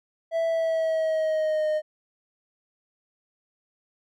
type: tone with pitch glide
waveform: triangle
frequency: 659.3 to 615.1 Hz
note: E5 to D#5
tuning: 0 to -20 cents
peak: -20 dBFS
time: 0.31-1.82 s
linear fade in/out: 50 ms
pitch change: -120 cents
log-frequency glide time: 0.47-1.68 s
effects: none